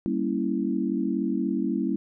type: chord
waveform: sine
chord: G diminished seventh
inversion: none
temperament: equal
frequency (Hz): 196 / 233.1 / 277.2 / 329.6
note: G3 / Bb3 / Db4 / Fb4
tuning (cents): 0 / 0 / 0 / 0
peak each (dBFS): -29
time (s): 0.06-1.96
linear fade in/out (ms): 0
effects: none